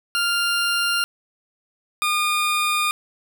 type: tone pair in turn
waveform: 20% pulse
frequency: 1396.9 / 1216.6 Hz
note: F6 / D#6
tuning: 0 / -39 cents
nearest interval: major second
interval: 239 cents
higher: first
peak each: -14 dBFS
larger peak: neither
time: 0.15-1.04 / 2.02-2.91 s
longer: neither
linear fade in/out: 0 ms
effects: none